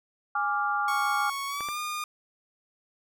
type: chord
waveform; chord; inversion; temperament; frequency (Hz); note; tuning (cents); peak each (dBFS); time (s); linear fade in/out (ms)
sine; D diminished; second; equal with one note detuned; 824.9 / 1174.7 / 1396.9; Ab5 / D6 / F6; -12 / 0 / 0; -29; 0.35-1.3; 5
type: tone with pitch glide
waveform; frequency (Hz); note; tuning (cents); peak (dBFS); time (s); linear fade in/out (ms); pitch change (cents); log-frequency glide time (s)
sawtooth; 1108.7 to 1216; C#6 to D#6; 0 to -40; -27; 0.88-2.04; 2; +160; 1.47-1.78
type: clicks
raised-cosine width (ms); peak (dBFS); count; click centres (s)
0.5; -23; 2; 1.607 / 1.687
effects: none